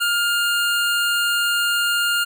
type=tone; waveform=25% pulse; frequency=1409 Hz; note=F6; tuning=15 cents sharp; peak=-14 dBFS; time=0-2.25 s; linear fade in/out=20 ms; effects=none